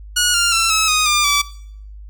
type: tone with pitch steps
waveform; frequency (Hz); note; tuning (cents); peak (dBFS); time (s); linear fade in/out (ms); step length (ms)
10% pulse; 1451 / 1396.7 / 1344.5 / 1294.2 / 1245.8 / 1199.2 / 1154.3; F#6 / F6 / E6 / E6 / D#6 / D6 / D6; -34 / 0 / +34 / -32 / +2 / +36 / -30; -5; 0.16-1.42; 10; 180
effects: noise-tail reverb RT60 0.6 s tail -18 dB re dry + added 51 Hz sine -33 dBFS peak until 2.09 s